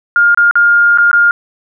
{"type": "tone with dropouts", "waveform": "sine", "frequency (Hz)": 1412, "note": "F6", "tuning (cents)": 19, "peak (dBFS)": -5, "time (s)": [0.16, 1.31], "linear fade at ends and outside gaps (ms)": 1, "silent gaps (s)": [[0.346, 0.374], [0.511, 0.555], [0.975, 0.984], [1.114, 1.13]], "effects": []}